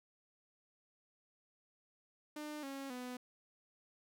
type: tone with pitch steps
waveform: sawtooth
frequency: 300 / 273.5 / 249.4 Hz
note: D4 / C#4 / B3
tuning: +37 / -23 / +17 cents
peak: -39 dBFS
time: 2.36-3.17 s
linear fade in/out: 5 ms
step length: 270 ms
effects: none